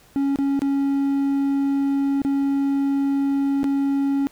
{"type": "tone with dropouts", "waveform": "triangle", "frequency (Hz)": 277.2, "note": "C#4", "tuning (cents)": 0, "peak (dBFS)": -16, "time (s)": [0.16, 4.27], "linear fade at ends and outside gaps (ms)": 0, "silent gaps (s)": [[0.359, 0.387], [0.593, 0.619], [2.218, 2.249], [3.632, 3.642]], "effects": ["pink hiss -53 dBFS RMS until 4.31 s"]}